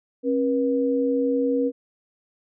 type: tone pair together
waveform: sine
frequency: 270.5 / 482 Hz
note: C#4 / B4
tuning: -42 / -42 cents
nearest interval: minor seventh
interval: 1000 cents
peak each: -22 dBFS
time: 0.23-1.72 s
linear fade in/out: 50 ms
effects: none